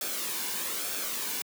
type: noise with flanger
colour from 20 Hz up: white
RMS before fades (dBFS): -33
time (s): 0.01-1.42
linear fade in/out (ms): 2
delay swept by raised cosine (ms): 1 to 1.58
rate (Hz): 1.1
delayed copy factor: -0.5
effects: high-pass 200 Hz 12 dB/octave